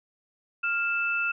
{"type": "tone pair together", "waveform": "sine", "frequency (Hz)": [1398, 2639], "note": ["F6", "E7"], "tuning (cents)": [1, 1], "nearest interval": "major seventh", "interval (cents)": 1100, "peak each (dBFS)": -27, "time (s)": [0.63, 1.32], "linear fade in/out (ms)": 10, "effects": []}